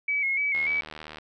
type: tone with vibrato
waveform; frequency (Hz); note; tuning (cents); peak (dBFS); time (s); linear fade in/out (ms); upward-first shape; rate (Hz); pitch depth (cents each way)
sine; 2225; C#7; +6; -23; 0.08-0.81; 5; square; 3.4; 47
type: click train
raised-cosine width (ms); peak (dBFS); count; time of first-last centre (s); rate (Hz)
0.3; -23; 50; 0.55-1.185; 77.2
effects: none